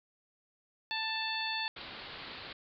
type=harmonic tone; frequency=884 Hz; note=A5; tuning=8 cents sharp; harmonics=1 / 2 / 3 / 4 / 5; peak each=-39 / -39 / -39 / -39 / -39 dBFS; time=0.91-1.68 s; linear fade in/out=0 ms
type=low-pass noise; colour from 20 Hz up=white; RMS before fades=-46 dBFS; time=1.76-2.53 s; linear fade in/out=5 ms; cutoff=4600 Hz; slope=96 dB/octave
effects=none